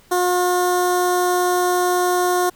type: tone with notch filter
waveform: 15% pulse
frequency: 358.9 Hz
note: F4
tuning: 47 cents sharp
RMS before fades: -18 dBFS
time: 0.11-2.5 s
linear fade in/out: 10 ms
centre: 2600 Hz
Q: 0.62
effects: pink hiss -52 dBFS RMS until 2.55 s